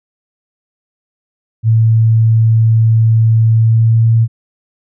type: tone with pitch glide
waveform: sine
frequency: 112.5 to 113.94 Hz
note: A2 to A#2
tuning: +39 to -39 cents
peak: -6 dBFS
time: 1.63-4.28 s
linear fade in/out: 50 ms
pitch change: +22 cents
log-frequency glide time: 3.53-4.14 s
effects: none